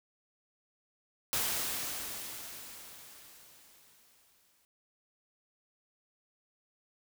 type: noise with exponential decay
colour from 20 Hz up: white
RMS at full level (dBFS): -31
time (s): 1.33-4.65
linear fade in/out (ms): 0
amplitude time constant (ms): 720
effects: none